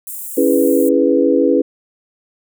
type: high-pass noise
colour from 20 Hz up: white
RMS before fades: -28 dBFS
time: 0.07-0.89 s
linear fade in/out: 2 ms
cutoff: 7600 Hz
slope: 48 dB/octave
type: chord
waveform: sine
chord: C# minor seventh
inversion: none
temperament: equal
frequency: 277.2 / 329.6 / 415.3 / 493.9 Hz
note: C#4 / E4 / G#4 / B4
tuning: 0 / 0 / 0 / 0 cents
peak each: -15 / -16 / -17 / -15 dBFS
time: 0.37-1.62 s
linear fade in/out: 10 ms
effects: none